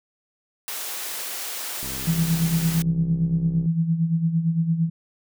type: high-pass noise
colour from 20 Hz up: white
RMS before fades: -31 dBFS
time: 0.68-2.82 s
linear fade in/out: 0 ms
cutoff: 370 Hz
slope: 12 dB/octave
type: click train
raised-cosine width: 3 ms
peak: -25 dBFS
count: 122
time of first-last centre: 1.83-3.658 s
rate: 66.2 Hz
type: tone with tremolo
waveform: sine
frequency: 164.81 Hz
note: E3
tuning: in tune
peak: -16 dBFS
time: 2.07-4.9 s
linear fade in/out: 10 ms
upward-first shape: sine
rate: 8.8 Hz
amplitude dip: 65%
effects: none